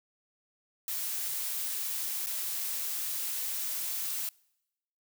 blue noise with dropouts, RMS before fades -34 dBFS, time 0.88-4.29 s, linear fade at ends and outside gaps 1 ms, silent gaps 2.262-2.269 s, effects noise-tail reverb RT60 0.9 s tail -26 dB re dry

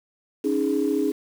sine chord, C# suspended second, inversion none, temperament equal, 277.2 / 311.1 / 415.3 Hz, C#4 / D#4 / G#4, 0 / 0 / 0 cents, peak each -24 dBFS, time 0.44-1.12 s, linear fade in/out 10 ms, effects tanh soft clip ceiling -11 dBFS + 7-bit

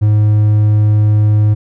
triangle tone, 105.8 Hz, G#2, 33 cents sharp, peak -5 dBFS, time 0.01-1.55 s, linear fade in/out 20 ms, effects none

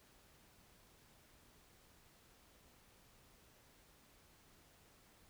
silence, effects pink hiss -67 dBFS RMS until 5.29 s

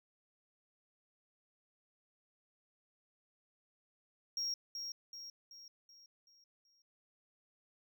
triangle tone with echo, 5588 Hz, F8, in tune, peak -33 dBFS, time 4.37-4.54 s, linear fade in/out 2 ms, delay 380 ms, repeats 6, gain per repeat -6 dB, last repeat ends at 6.82 s, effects tanh soft clip ceiling -29 dBFS

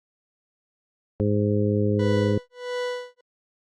harmonic tone, 103.83 Hz, G#2, in tune, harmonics 1 / 2 / 3 / 4 / 5, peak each -23 / -25 / -28 / -26 / -29 dBFS, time 1.2-2.38 s, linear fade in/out 0 ms
40% pulse tone with tremolo, 493.9 Hz, B4, in tune, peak -24 dBFS, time 1.99-3.21 s, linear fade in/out 5 ms, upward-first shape sine, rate 1.5 Hz, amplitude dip 100%
effects low-pass 5000 Hz 12 dB/octave + Opus 48 kbps

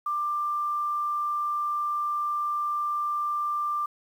sine tone with quantisation, 1186 Hz, D6, 17 cents sharp, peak -25 dBFS, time 0.06-3.86 s, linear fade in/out 5 ms, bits 9, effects none

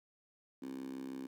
10% pulse tone with high-pass filter, 66.4 Hz, C2, 26 cents sharp, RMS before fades -44 dBFS, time 0.62-1.27 s, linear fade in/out 5 ms, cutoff 270 Hz, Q 5.4, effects none

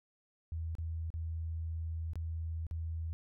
sine tone with dropouts, 81.5 Hz, E2, 19 cents flat, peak -35 dBFS, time 0.52-3.13 s, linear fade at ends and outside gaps 0 ms, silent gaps 0.752-0.784 / 1.103-1.14 / 2.134-2.156 / 2.667-2.711 s, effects none

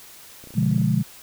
clicks, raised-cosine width 2 ms, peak -30 dBFS, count 11, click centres 0.44 / 0.473 / 0.506 / 0.54 / 0.581 / 0.628 / 0.662 / 0.714 / 0.745 / 0.78 / 0.816 s
sine chord, B diminished seventh, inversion none, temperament equal, 123.47 / 146.83 / 174.61 / 207.7 Hz, B2 / D3 / F3 / Ab3, 0 / 0 / 0 / 0 cents, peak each -23 dBFS, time 0.55-1.03 s, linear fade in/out 20 ms
effects white hiss -45 dBFS RMS until 1.22 s

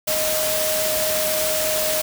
sine tone in noise, 622.3 Hz, D#5, in tune, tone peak -23 dBFS, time 0.07-2.02 s, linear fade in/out 10 ms, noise white, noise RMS -23 dBFS, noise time 0.07-2.02 s, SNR -3 dB, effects none

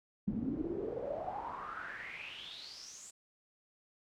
brown noise with band-pass filter sweep, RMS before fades -41 dBFS, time 0.27-3.11 s, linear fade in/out 10 ms, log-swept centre 200 to 7800 Hz, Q 8.3, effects none

